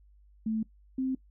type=tone pair in turn; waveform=sine; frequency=220 / 261.6 Hz; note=A3 / C4; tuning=0 / 0 cents; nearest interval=minor third; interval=300 cents; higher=second; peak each=-27 dBFS; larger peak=neither; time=0.46-0.63 / 0.98-1.15 s; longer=neither; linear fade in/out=5 ms; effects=noise-tail reverb RT60 0.1 s tail -20 dB re dry + added 50 Hz sine -56 dBFS peak until 1.3 s